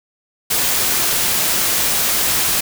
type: noise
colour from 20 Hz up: white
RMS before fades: -17 dBFS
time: 0.5-2.61 s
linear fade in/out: 10 ms
effects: none